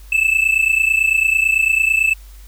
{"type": "tone pair together", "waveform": "triangle", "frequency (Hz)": [2614, 2643], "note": ["E7", "E7"], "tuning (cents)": [-15, 4], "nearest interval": "unison", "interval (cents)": 19, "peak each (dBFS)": -14, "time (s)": [0.12, 2.14], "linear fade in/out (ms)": 5, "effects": ["added 49 Hz sine -36 dBFS peak until 2.47 s", "white hiss -49 dBFS RMS until 2.47 s"]}